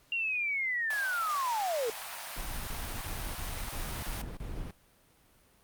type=linear sweep; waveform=sine; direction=down; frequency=2794 to 430.3 Hz; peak=-29 dBFS; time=0.12-1.9 s; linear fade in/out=2 ms
type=high-pass noise; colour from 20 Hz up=pink; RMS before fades=-41 dBFS; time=0.9-4.22 s; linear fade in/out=5 ms; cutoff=630 Hz; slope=48 dB/octave
type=noise bursts; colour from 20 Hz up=brown; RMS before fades=-38 dBFS; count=7; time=2.36-4.71 s; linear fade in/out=2 ms; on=310 ms; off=30 ms
effects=pink hiss -64 dBFS RMS until 5.63 s + Opus 48 kbps